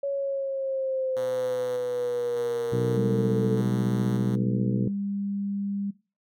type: exponential sweep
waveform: sine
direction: down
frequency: 560 to 440 Hz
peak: -25 dBFS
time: 0.03-3.61 s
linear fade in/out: 5 ms
type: tone with tremolo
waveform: 5% pulse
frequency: 123.47 Hz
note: B2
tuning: in tune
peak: -27 dBFS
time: 1.16-4.36 s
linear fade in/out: 10 ms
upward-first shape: square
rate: 0.83 Hz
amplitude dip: 30%
type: harmonic tone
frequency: 61.74 Hz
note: B1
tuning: in tune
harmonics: 2 / 3 / 4 / 5 / 6 / 7 / 8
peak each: -27 / -31 / -33 / -35 / -37 / -38 / -39 dBFS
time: 2.72-4.88 s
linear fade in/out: 5 ms
type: tone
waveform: sine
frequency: 200 Hz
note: G3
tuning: 35 cents sharp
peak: -27 dBFS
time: 2.95-5.91 s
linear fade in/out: 10 ms
effects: noise-tail reverb RT60 0.3 s tail -19 dB re dry